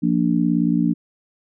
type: chord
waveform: sine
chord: Bb major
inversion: second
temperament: just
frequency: 174.81 / 233.1 / 291.4 Hz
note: F3 / Bb3 / D4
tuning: +2 / 0 / -13 cents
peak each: -20 dBFS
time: 0.02-0.94 s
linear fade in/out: 20 ms
effects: none